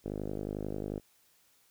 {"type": "tone with low-pass filter", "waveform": "5% pulse", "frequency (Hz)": 51.2, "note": "G#1", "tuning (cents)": -24, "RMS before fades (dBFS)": -37, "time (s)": [0.04, 1], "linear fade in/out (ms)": 20, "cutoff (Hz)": 450, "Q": 1.1, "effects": ["white hiss -67 dBFS RMS until 1.7 s"]}